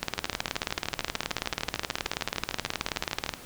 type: two click trains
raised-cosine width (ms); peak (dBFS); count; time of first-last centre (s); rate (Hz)
0.2; -9 / -13; 62 / 43; 0.03-3.292 / 0.18-3.338; 18.7 / 13.3
effects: pink hiss -46 dBFS RMS until 3.45 s